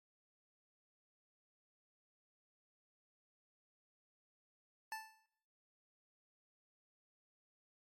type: tone with exponential decay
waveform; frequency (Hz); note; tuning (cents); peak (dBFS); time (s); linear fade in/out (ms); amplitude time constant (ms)
25% pulse; 879; A5; -2; -36; 4.92-5.26; 1; 72
effects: noise-tail reverb RT60 0.9 s tail -24 dB re dry + MP3 64 kbps